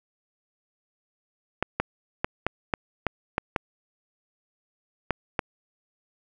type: clicks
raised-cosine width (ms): 0.5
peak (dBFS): -8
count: 10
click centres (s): 1.626 / 1.8 / 2.245 / 2.466 / 2.738 / 3.067 / 3.381 / 3.562 / 5.107 / 5.392
effects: none